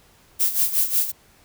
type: noise with tremolo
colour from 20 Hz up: violet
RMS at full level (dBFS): -18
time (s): 0.39-1.12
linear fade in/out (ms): 20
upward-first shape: sine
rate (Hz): 5.5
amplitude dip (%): 75
effects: pink hiss -55 dBFS RMS until 1.44 s